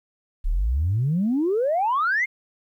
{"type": "exponential sweep", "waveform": "sine", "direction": "up", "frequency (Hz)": [33.11, 2173], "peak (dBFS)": -18, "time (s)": [0.44, 2.26], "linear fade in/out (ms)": 20, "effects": ["tanh soft clip ceiling -15 dBFS", "10-bit"]}